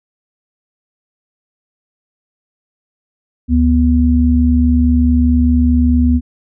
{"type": "tone pair together", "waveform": "sine", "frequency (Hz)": [73.42, 245], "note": ["D2", "B3"], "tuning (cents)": [0, -14], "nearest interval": "octave + major sixth", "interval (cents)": 2086, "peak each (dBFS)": -11, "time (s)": [3.48, 6.21], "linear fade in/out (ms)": 50, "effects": []}